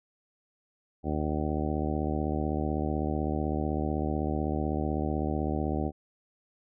harmonic tone, 75.9 Hz, D#2, 42 cents flat, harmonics 1 / 2 / 3 / 4 / 5 / 6 / 7 / 8 / 9 / 10, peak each -32 / -35 / -34 / -34 / -37 / -41 / -41 / -40 / -47 / -38 dBFS, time 1.03-5.92 s, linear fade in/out 50 ms, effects none

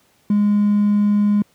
triangle tone with hard clipping, 206.3 Hz, G#3, 11 cents flat, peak -13 dBFS, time 0.3-1.42 s, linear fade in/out 2 ms, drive 4 dB, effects pink hiss -58 dBFS RMS until 1.54 s + high-pass 100 Hz 12 dB/octave

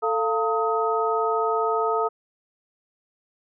sine tone cluster, 443.8 / 693 / 908 / 1263 Hz, A4 / F5 / A#5 / D#6, +15 / -14 / -46 / +26 cents, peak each -24 / -28 / -28 / -25 dBFS, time 0.02-2.09 s, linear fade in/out 20 ms, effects none

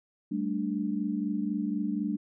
sine chord, G suspended second, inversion none, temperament equal, 196 / 220 / 293.7 Hz, G3 / A3 / D4, 0 / 0 / 0 cents, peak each -32 dBFS, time 0.31-2.17 s, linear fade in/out 10 ms, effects none

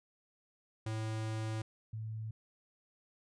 square / sine tone pair in turn, 110 / 110 Hz, A2 / A2, 0 / 0 cents, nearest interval unison, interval 0 cents, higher neither, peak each -36 / -38 dBFS, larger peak first, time 0.86-1.62 / 1.93-2.31 s, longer first, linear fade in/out 5 ms, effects resampled to 22050 Hz

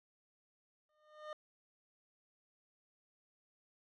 25% pulse tone with exponential growth, 609 Hz, D#5, 37 cents flat, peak -37 dBFS, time 0.89-1.33 s, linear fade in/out 2 ms, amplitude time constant 95 ms, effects low-pass 3000 Hz 12 dB/octave

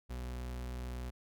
40% pulse tone, 61.74 Hz, B1, in tune, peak -38 dBFS, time 0.09-1.11 s, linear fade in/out 20 ms, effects none

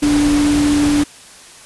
sine tone in noise, 292.2 Hz, D4, 9 cents flat, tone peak -11 dBFS, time 0.02-1.04 s, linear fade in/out 10 ms, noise pink, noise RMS -22 dBFS, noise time 0.02-1.04 s, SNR +8 dB, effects white hiss -40 dBFS RMS until 1.65 s + resampled to 24000 Hz

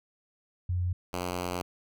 sine / 5% pulse tone pair in turn, 89.4 / 89.4 Hz, F2 / F2, +41 / +41 cents, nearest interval unison, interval 0 cents, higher neither, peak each -26 / -20 dBFS, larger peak second, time 0.69-0.93 / 1.13-1.62 s, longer second, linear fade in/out 5 ms, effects none

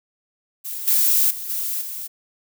violet noise with level steps, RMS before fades -30 / -17 / -31 / -25 / -31 dBFS, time 0.64-2.08 s, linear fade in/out 20 ms, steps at 0.87 / 1.3 / 1.49 / 1.81 s, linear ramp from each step 10 ms, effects none

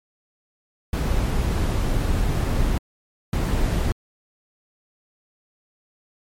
brown noise bursts at uneven times, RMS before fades -21 dBFS, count 2, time 0.93-2.78 / 3.33-3.92 s, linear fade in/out 2 ms, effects MP3 64 kbps

